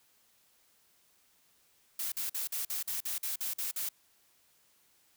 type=noise bursts; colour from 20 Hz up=blue; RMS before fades=-35 dBFS; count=11; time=1.99-3.89 s; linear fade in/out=5 ms; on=130 ms; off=47 ms; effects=white hiss -68 dBFS RMS until 5.16 s